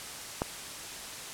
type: click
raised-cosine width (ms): 1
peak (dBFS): -14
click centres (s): 0.419
effects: white hiss -41 dBFS RMS until 1.33 s + low-pass 10000 Hz 12 dB/octave